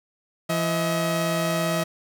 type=tone pair together; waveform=sawtooth; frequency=168.72 / 637 Hz; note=E3 / D#5; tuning=+41 / +41 cents; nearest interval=octave + major seventh; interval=2300 cents; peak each=-21 dBFS; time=0.49-1.84 s; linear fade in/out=10 ms; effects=none